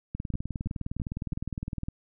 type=two click trains; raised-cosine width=5 ms; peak=-20 / -21 dBFS; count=35 / 4; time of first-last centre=0.15-1.885 / 0.34-1.33 s; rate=19.6 / 3.03 Hz; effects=none